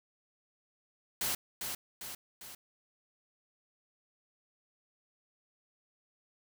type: noise with echo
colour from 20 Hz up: white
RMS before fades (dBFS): -33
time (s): 1.21-1.35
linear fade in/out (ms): 5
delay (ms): 400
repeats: 3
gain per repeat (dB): -5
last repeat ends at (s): 2.55
effects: none